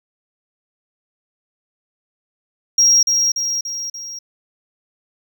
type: tone with echo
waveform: triangle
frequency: 5620 Hz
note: F8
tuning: 10 cents sharp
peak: -7 dBFS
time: 2.78-3.03 s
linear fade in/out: 5 ms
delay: 290 ms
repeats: 4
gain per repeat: -5 dB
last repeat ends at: 4.19 s
effects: tanh soft clip ceiling -5 dBFS